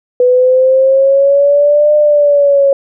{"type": "exponential two-way sweep", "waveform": "sine", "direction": "up then down", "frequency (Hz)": [494.3, 601, 550], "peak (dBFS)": -5, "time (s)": [0.2, 2.73], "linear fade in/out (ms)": 2, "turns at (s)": 1.95, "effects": []}